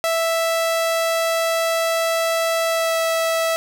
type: tone with pitch glide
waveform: sawtooth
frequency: 659.3 to 655.1 Hz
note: E5 to E5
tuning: 0 to -11 cents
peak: -14 dBFS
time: 0.04-3.56 s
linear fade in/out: 0 ms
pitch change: -11 cents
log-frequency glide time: 2.67-2.98 s
effects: none